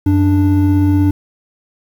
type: tone pair together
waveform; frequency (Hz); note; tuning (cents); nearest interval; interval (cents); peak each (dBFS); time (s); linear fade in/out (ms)
triangle; 92.51 / 293.7; F#2 / D4; 0 / 0; octave + minor sixth; 2000; -10; 0.06-1.11; 5
effects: 7-bit